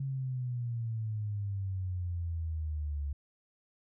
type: exponential sweep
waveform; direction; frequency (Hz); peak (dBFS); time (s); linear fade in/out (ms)
sine; down; 137.5 to 70.3; -32; 0-3.13; 5
effects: none